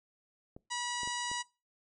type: clicks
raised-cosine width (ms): 2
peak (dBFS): -34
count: 4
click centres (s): 0.565 / 1.033 / 1.075 / 1.315
type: harmonic tone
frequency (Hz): 970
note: B5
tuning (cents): -31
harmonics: 1 / 2 / 3 / 4 / 5 / 6 / 7 / 8 / 9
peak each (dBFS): -38 / -41 / -43 / -44 / -45 / -46 / -46 / -47 / -48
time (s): 0.7-1.43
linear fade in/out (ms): 20
effects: noise-tail reverb RT60 0.3 s tail -23 dB re dry

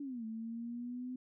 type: exponential two-way sweep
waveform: sine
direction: down then up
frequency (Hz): 292.7 to 220 to 254.9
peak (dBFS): -39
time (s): 0-1.16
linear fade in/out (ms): 5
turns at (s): 0.25
effects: none

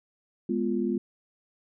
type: chord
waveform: sine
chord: F diminished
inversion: first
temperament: equal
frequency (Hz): 207.7 / 246.9 / 349.2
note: Ab3 / Cb4 / F4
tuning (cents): 0 / 0 / 0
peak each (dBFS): -29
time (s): 0.49-0.98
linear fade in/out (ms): 5
effects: none

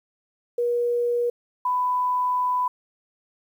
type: tone pair in turn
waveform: sine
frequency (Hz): 479.7 / 996.7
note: A#4 / B5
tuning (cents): +50 / +16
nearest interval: octave + minor second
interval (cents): 1266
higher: second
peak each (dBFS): -20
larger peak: neither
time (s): 0.58-1.3 / 1.65-2.68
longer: second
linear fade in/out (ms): 5
effects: 9-bit

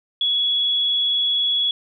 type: tone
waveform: sine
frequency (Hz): 3369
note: G#7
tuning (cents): +24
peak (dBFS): -17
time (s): 0.21-1.71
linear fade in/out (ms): 2
effects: none

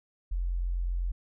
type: tone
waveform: sine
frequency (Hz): 43.96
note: F1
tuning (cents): +12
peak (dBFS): -27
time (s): 0.31-1.12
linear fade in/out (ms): 10
effects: none

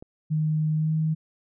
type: click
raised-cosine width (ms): 2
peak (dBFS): -28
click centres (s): 0.025
type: tone with pitch glide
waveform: sine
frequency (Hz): 155 to 157.53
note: D#3 to D#3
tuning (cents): -6 to +22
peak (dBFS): -21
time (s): 0.3-1.15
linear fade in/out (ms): 20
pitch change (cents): +28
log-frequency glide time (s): 0.74-0.93
effects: none

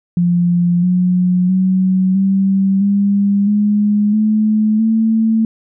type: tone with pitch steps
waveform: sine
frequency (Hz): 174.61 / 180.77 / 187.14 / 193.74 / 200.6 / 207.6 / 215 / 222.6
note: F3 / F#3 / F#3 / G3 / G3 / G#3 / A3 / A3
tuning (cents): 0 / -40 / +20 / -20 / +40 / 0 / -40 / +20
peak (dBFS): -10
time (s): 0.17-5.45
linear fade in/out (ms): 2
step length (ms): 660
effects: none

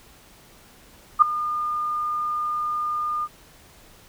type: tone with ADSR envelope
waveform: sine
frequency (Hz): 1213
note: D#6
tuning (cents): -44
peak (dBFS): -6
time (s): 1.19-3.28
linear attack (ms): 30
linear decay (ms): 5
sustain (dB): -17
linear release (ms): 44
effects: pink hiss -51 dBFS RMS until 4.08 s

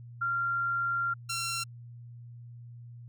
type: tone pair in turn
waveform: sine / 10% pulse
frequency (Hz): 1384 / 1362.6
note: F6 / F6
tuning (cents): -16 / -43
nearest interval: unison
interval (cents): 27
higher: first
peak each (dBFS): -27 / -23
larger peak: second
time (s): 0.21-1.14 / 1.29-1.64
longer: first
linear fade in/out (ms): 10
effects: added 119 Hz sine -44 dBFS peak until 3.08 s

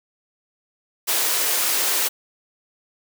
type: high-pass noise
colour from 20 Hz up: white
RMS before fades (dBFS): -21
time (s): 1.07-2.09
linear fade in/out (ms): 20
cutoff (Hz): 320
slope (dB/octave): 24
effects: none

